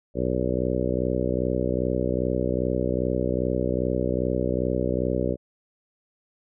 harmonic tone, 62.5 Hz, B1, 21 cents sharp, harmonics 1 / 2 / 3 / 4 / 5 / 6 / 7 / 8 / 9, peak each -31 / -31 / -31 / -31 / -31 / -31 / -31 / -31 / -31 dBFS, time 0.14-5.37 s, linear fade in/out 50 ms, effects none

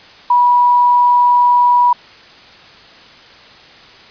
sine tone, 975 Hz, B5, 23 cents flat, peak -7 dBFS, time 0.3-1.93 s, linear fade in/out 5 ms, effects white hiss -40 dBFS RMS until 4.1 s + resampled to 11025 Hz

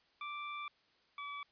25% pulse tone pair in turn, 1174.7 / 1147.2 Hz, D6 / D6, 0 / -41 cents, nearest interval unison, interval 41 cents, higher first, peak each -37 / -38 dBFS, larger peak first, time 0.21-0.68 / 1.18-1.43 s, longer first, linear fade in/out 2 ms, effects white hiss -71 dBFS RMS until 1.51 s + resampled to 11025 Hz

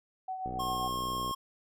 sine tone with tremolo, 752 Hz, F#5, 28 cents sharp, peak -32 dBFS, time 0.28-0.88 s, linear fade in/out 5 ms, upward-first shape triangle, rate 7.5 Hz, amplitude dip 55%
click train, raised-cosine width 2 ms, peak -27 dBFS, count 54, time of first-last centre 0.46-1.311 s, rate 62.3 Hz
square tone, 1076 Hz, C6, 48 cents sharp, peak -33 dBFS, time 0.59-1.35 s, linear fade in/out 10 ms
effects none

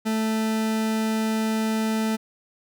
40% pulse tone, 220 Hz, A3, in tune, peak -21 dBFS, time 0.05-2.17 s, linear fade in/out 20 ms, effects none

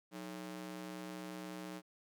sawtooth ring-modulated tone, 246.9 Hz, B3, in tune, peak -37 dBFS, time 0.11-1.82 s, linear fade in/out 50 ms, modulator 65.4 Hz, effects none

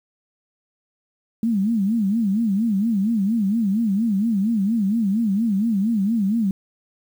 sine tone with vibrato, 211.9 Hz, G#3, 35 cents sharp, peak -17 dBFS, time 1.43-6.51 s, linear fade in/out 2 ms, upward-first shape sine, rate 4.3 Hz, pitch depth 180 cents each way, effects 8-bit

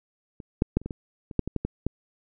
clicks, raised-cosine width 3 ms, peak -27 / -7 / -8 / -29 / -19 / -20 / -25 / -8 / -17 / -13 / -14 / -12 dBFS, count 12, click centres 0.402 / 0.621 / 0.77 / 0.816 / 0.86 / 0.908 / 1.312 / 1.393 / 1.476 / 1.563 / 1.65 / 1.866 s, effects none

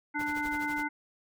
harmonic tone, 295.7 Hz, D4, 12 cents sharp, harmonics 1 / 3 / 5 / 7, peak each -35 / -35 / -35 / -35 dBFS, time 0.14-0.89 s, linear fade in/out 20 ms
pink noise with tremolo, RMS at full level -43 dBFS, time 0.19-0.84 s, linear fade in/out 5 ms, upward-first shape triangle, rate 12 Hz, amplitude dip 95%
effects none

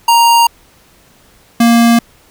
square tone pair in turn, 934 / 233.5 Hz, A#5 / A#3, +3 / +3 cents, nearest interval 2 octaves, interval 2400 cents, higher first, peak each -6 dBFS, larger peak neither, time 0.08-0.47 / 1.6-1.99 s, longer neither, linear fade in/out 5 ms, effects pink hiss -47 dBFS RMS until 2.3 s

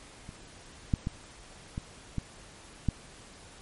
clicks, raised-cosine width 5 ms, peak -30 / -12 / -18 / -21 / -18 / -13 dBFS, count 6, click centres 0.291 / 0.938 / 1.071 / 1.779 / 2.183 / 2.887 s, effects pink hiss -51 dBFS RMS until 3.61 s + MP3 48 kbps

